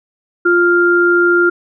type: tone pair together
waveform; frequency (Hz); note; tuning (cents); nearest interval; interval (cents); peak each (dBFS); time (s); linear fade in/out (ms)
sine; 349.2 / 1396.9; F4 / F6; 0 / 0; 2 octaves; 2400; -11; 0.45-1.5; 10
effects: none